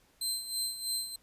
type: tone with tremolo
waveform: 20% pulse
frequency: 4112 Hz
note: C8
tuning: 31 cents flat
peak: -24 dBFS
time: 0.21-1.16 s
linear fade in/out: 5 ms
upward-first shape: sine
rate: 3.1 Hz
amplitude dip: 70%
effects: pink hiss -66 dBFS RMS until 1.22 s + resampled to 32000 Hz